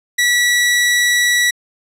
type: tone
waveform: sawtooth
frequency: 1944 Hz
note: B6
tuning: 28 cents flat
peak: -8 dBFS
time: 0.18-1.51 s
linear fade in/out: 10 ms
effects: low-pass 12000 Hz 12 dB/octave